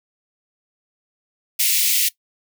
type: high-pass noise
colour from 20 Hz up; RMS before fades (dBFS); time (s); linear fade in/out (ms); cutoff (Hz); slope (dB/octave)
white; -18; 1.59-2.09; 10; 2100; 48
effects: noise-tail reverb RT60 0.1 s tail -19 dB re dry